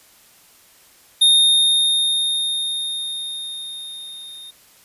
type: tone with level ramp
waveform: square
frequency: 3678 Hz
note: A#7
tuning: 24 cents flat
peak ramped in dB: -10 to -36 dBFS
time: 1.21-4.51 s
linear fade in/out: 10 ms
effects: white hiss -51 dBFS RMS until 4.84 s + resampled to 32000 Hz